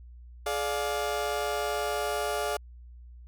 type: chord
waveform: 30% pulse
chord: D diminished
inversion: second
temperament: just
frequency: 422.9 / 587.3 / 704.8 Hz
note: Ab4 / D5 / F5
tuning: +31 / 0 / +16 cents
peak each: -30 dBFS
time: 0.46-2.57 s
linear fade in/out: 5 ms
effects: added 60 Hz sine -45 dBFS peak until 3.27 s